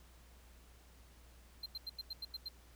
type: tone bursts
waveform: triangle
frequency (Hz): 4143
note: C8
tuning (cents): -18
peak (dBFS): -39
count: 8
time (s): 1.63-2.486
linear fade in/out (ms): 5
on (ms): 30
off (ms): 88
effects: added 60 Hz sine -59 dBFS peak until 2.75 s + pink hiss -65 dBFS RMS until 2.75 s